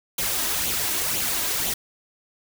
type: noise with flanger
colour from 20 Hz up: white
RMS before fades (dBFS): -25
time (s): 0.18-1.74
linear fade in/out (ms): 5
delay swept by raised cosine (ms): 0.29 to 3.19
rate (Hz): 2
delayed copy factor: +0.55
effects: none